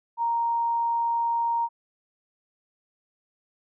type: tone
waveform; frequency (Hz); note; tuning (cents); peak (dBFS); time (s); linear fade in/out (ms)
sine; 932.3; A#5; 0; -22; 0.17-1.69; 50
effects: none